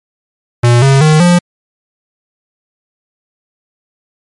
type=tone with pitch steps; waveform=square; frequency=120 / 136.26 / 154.72 / 175.69 Hz; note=B2 / C#3 / D#3 / F3; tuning=-49 / -29 / -9 / +11 cents; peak=-5 dBFS; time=0.63-1.39 s; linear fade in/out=10 ms; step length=190 ms; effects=MP3 48 kbps